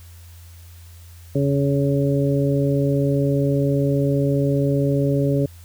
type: harmonic tone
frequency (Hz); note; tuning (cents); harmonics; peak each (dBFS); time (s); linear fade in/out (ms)
140; C#3; +18; 1 / 2 / 3 / 4; -19 / -22 / -24 / -25; 1.35-5.46; 5
effects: added 85 Hz sine -40 dBFS peak until 5.64 s + white hiss -51 dBFS RMS until 5.64 s